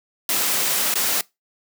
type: noise with dropouts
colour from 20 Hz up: white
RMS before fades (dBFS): -21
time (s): 0.29-1.21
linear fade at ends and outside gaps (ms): 1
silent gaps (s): 0.94-0.955
effects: noise-tail reverb RT60 0.2 s tail -22 dB re dry + high-pass 200 Hz 12 dB/octave